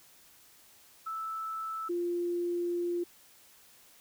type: tone pair in turn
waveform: sine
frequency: 1315 / 348.3 Hz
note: E6 / F4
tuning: -5 / -5 cents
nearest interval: octave + major seventh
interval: 2300 cents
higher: first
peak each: -34 / -29 dBFS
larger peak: second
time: 1.06-1.89 / 1.89-3.04 s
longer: second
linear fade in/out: 10 ms
effects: white hiss -59 dBFS RMS until 4 s